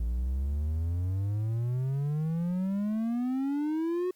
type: exponential sweep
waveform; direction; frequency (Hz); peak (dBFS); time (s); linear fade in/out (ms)
triangle; up; 56.3 to 370; -25; 0-4.11; 5
effects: white hiss -67 dBFS RMS until 4.15 s + Opus 48 kbps